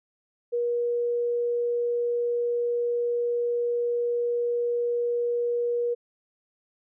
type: tone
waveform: sine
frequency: 478.1 Hz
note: A#4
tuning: 44 cents sharp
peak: -23 dBFS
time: 0.52-5.95 s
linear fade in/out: 20 ms
effects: none